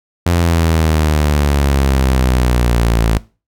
sawtooth exponential sweep, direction down, 87.31 to 55 Hz, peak -7 dBFS, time 0.26-3.18 s, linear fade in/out 5 ms, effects noise-tail reverb RT60 0.3 s tail -19 dB re dry

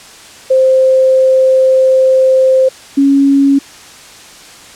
sine tone pair in turn, 523.3 / 277.2 Hz, C5 / C#4, 0 / 0 cents, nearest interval major seventh, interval 1100 cents, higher first, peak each -5 dBFS, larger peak neither, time 0.5-2.69 / 2.97-3.59 s, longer first, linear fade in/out 10 ms, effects white hiss -35 dBFS RMS until 4.75 s + low-pass 8000 Hz 12 dB/octave

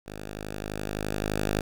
5% pulse tone with level ramp, 51.7 Hz, G#1, 7 cents flat, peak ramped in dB -27 to -13 dBFS, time 0.06-1.61 s, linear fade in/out 5 ms, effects none

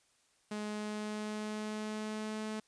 sawtooth tone with pitch glide, 210.7 to 216.1 Hz, G#3 to A3, +25 to -31 cents, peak -33 dBFS, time 0.51-2.6 s, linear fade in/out 5 ms, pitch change +44 cents, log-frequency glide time 0.65-2.44 s, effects white hiss -71 dBFS RMS until 2.67 s + resampled to 22050 Hz

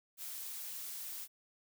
blue noise, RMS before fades -44 dBFS, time 0.17-1.28 s, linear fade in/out 50 ms, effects none

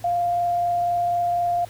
sine tone with frequency modulation, 699 Hz, F5, 1 cent sharp, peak -19 dBFS, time 0.04-1.65 s, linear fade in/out 5 ms, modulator 24 Hz, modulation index 0.22, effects added 108 Hz sine -42 dBFS peak until 1.69 s + pink hiss -47 dBFS RMS until 1.69 s

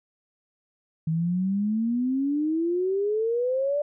sine exponential sweep, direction up, 157.3 to 593 Hz, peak -22 dBFS, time 1.07-3.82 s, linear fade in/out 5 ms, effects none

